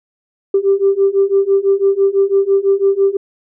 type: beating tone pair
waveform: sine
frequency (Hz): 390.1 / 396.1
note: G4 / G4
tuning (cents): -8 / +18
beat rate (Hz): 6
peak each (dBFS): -13 / -12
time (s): 0.54-3.17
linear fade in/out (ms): 5
effects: tanh soft clip ceiling -3 dBFS